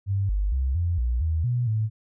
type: tone with pitch steps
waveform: sine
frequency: 98.4 / 49.79 / 65.5 / 86.3 / 60.1 / 80.1 / 122.1 / 109.2 Hz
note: G2 / G1 / C2 / F2 / B1 / E2 / B2 / A2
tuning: +7 / +28 / +2 / -20 / -46 / -49 / -19 / -13 cents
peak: -21 dBFS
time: 0.06-1.9 s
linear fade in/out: 50 ms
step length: 230 ms
effects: none